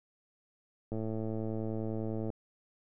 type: click train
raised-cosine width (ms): 2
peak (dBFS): -24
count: 153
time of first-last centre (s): 0.92-2.302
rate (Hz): 110
effects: none